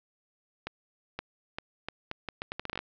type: accelerating click train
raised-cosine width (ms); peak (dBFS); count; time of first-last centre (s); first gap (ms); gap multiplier
0.3; -18; 15; 0.67-2.79; 520; 0.76
effects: low-pass 5000 Hz 12 dB/octave + 10-bit